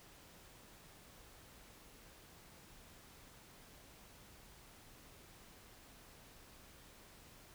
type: silence
effects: pink hiss -60 dBFS RMS until 7.54 s